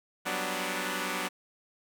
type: chord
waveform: 5% pulse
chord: G major seventh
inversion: third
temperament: equal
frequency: 185 / 196 / 246.9 / 293.7 Hz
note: F#3 / G3 / B3 / D4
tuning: 0 / 0 / 0 / 0 cents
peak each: -24 / -28 / -25 / -24 dBFS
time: 0.25-1.29 s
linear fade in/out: 20 ms
effects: none